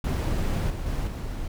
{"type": "noise with level steps", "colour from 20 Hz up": "brown", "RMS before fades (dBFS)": [-25, -31, -28, -32], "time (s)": [0.04, 1.48], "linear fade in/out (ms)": 5, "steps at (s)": [0.7, 0.86, 1.07], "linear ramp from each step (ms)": 2, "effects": []}